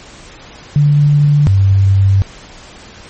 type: tone pair in turn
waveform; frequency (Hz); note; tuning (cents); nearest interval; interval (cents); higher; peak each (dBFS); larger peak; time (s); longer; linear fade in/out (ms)
sine; 146 / 97.44; D3 / G2; -10 / -10; perfect fifth; 700; first; -6; neither; 0.76-1.47 / 1.47-2.22; second; 0
effects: pink hiss -36 dBFS RMS until 3.09 s + MP3 32 kbps